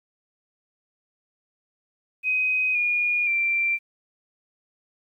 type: tone with pitch steps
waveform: sine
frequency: 2515 / 2435 / 2357 Hz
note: D#7 / D#7 / D7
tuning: +18 / -38 / +6 cents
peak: -20 dBFS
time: 2.23-3.79 s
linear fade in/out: 50 ms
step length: 520 ms
effects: 10-bit